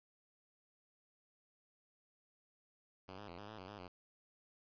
5% pulse tone with pitch steps, 94.3 / 103.5 / 86.2 / 102.6 / 108.7 / 92.5 / 103.7 / 90.4 Hz, F#2 / G#2 / F2 / G#2 / A2 / F#2 / G#2 / F#2, +33 / -5 / -22 / -21 / -21 / 0 / -2 / -40 cents, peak -38 dBFS, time 3.08-3.88 s, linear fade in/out 5 ms, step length 100 ms, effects resampled to 11025 Hz + 11-bit

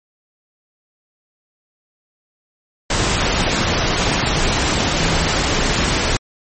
sine tone in noise, 161.9 Hz, E3, 31 cents flat, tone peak -23 dBFS, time 4.95-5.24 s, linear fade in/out 5 ms, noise pink, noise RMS -17 dBFS, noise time 2.9-6.17 s, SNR -9 dB, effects MP3 32 kbps

